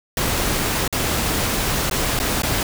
pink noise with dropouts, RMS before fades -21 dBFS, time 0.17-2.63 s, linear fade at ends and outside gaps 2 ms, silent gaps 0.878-0.926 / 1.898-1.911 / 2.191-2.199 / 2.421-2.433 s, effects none

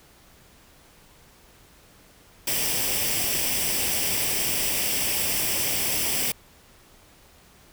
white noise with comb filter, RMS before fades -25 dBFS, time 2.47-6.32 s, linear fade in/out 5 ms, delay 0.37 ms, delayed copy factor +0.6, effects pink hiss -54 dBFS RMS until 7.72 s

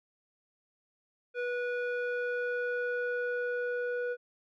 square tone with low-pass filter sweep, 488.4 Hz, B4, 19 cents flat, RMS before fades -33 dBFS, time 1.34-4.17 s, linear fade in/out 50 ms, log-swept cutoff 2000 to 1200 Hz, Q 2.4, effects none

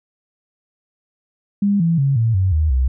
sine tone with pitch steps, 201.8 / 166.78 / 137.83 / 113.91 / 94.14 / 77.8 / 64.3 Hz, G#3 / E3 / C#3 / A#2 / F#2 / D#2 / C2, -49 / +21 / -10 / -40 / +30 / 0 / -30 cents, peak -13 dBFS, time 1.62-2.88 s, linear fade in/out 5 ms, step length 180 ms, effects none

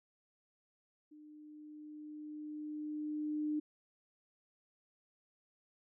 sine tone with level ramp, 302 Hz, D4, 48 cents sharp, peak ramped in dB -54 to -32 dBFS, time 1.11-3.6 s, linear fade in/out 10 ms, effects none

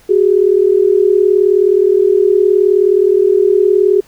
sine tone pair together, 373.3 / 412.5 Hz, F#4 / G#4, +15 / -12 cents, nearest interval major second, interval 173 cents, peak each -10 dBFS, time 0.09-4.01 s, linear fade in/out 10 ms, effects pink hiss -47 dBFS RMS until 4.07 s

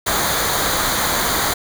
pink noise with comb filter, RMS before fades -19 dBFS, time 0.06-1.54 s, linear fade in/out 10 ms, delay 0.37 ms, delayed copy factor -0.65, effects none

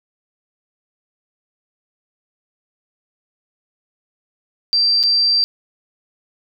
sine tone with dropouts, 4699 Hz, D8, in tune, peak -12 dBFS, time 4.73-5.44 s, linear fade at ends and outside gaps 0 ms, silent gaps 5.03-5.036 s, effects none

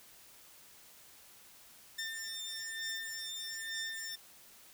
15% pulse beating tone pair, 1798 / 1799.1 Hz, A6 / A6, +37 / +38 cents, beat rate 1.1 Hz, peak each -36 / -35 dBFS, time 1.98-4.16 s, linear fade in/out 10 ms, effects white hiss -58 dBFS RMS until 4.73 s

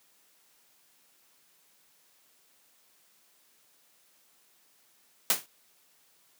white noise with exponential decay, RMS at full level -20 dBFS, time 5.3-5.46 s, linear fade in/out 1 ms, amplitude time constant 34 ms, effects white hiss -65 dBFS RMS until 6.39 s + high-pass 150 Hz 12 dB/octave

